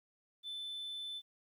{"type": "tone", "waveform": "sine", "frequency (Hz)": 3520, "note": "A7", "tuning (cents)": 0, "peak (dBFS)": -38, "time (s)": [0.43, 1.22], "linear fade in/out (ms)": 50, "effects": ["tanh soft clip ceiling -39 dBFS", "12-bit"]}